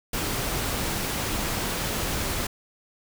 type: noise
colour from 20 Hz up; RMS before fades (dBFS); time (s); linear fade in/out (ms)
pink; -28; 0.13-2.47; 5
effects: none